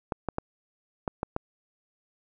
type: clicks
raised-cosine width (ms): 1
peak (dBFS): -14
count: 6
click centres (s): 0.122 / 0.287 / 0.384 / 1.078 / 1.231 / 1.364
effects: none